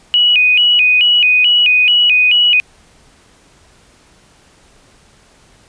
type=tone with vibrato; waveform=sine; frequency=2700 Hz; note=E7; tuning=41 cents sharp; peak=-7 dBFS; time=0.14-2.6 s; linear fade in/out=0 ms; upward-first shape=square; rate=2.3 Hz; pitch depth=140 cents each way; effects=pink hiss -48 dBFS RMS until 5.68 s + resampled to 22050 Hz